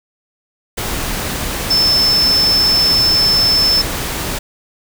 sine tone in noise, 5274 Hz, E8, in tune, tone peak -10 dBFS, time 1.7-3.82 s, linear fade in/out 10 ms, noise pink, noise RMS -21 dBFS, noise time 0.77-4.39 s, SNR +8 dB, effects none

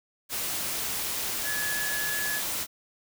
sine tone in noise, 1700 Hz, G#6, 40 cents sharp, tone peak -30 dBFS, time 1.43-2.42 s, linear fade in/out 50 ms, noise white, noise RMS -31 dBFS, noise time 0.29-2.67 s, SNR -2 dB, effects none

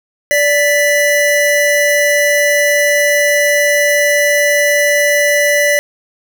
square tone pair together, 583.5 / 1979 Hz, D5 / B6, -11 / +3 cents, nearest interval octave + major sixth, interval 2114 cents, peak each -13 dBFS, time 0.31-5.79 s, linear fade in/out 0 ms, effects none

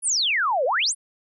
sine exponential two-way sweep, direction down then up, 10670 to 480 to 10670 Hz, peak -19 dBFS, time 0.02-0.95 s, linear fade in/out 50 ms, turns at 0.65 s, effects none

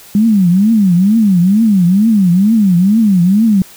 sine tone with vibrato, 198.3 Hz, G3, 20 cents sharp, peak -6 dBFS, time 0.15-3.62 s, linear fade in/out 2 ms, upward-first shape triangle, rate 2.2 Hz, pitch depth 280 cents each way, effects white hiss -38 dBFS RMS until 3.76 s

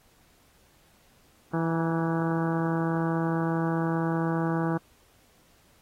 harmonic tone with a mistuned harmonic, 164.81 Hz, E3, in tune, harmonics 1 / 2 / 3 / 4 / 5 / 6 / 7 / 8 / 9 / 10, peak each -27 / -29 / -35 / -38 / -36 / -39 / -38 / -44 / -40 / -47 dBFS, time 1.53-4.78 s, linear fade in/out 10 ms, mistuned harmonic 6, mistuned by -51 cents, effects pink hiss -62 dBFS RMS until 5.81 s + AAC 48 kbps

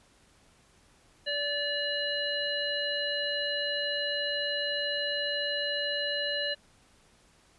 harmonic tone, 579 Hz, D5, 25 cents flat, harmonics 1 / 3 / 5 / 7, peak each -34 / -34 / -34 / -34 dBFS, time 1.26-6.55 s, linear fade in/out 20 ms, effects pink hiss -62 dBFS RMS until 7.58 s + resampled to 24000 Hz

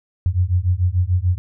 sine beating tone pair, 87 / 93.8 Hz, F2 / F#2, -6 / +24 cents, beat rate 6.8 Hz, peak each -18 dBFS, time 0.26-1.38 s, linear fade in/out 0 ms, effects none

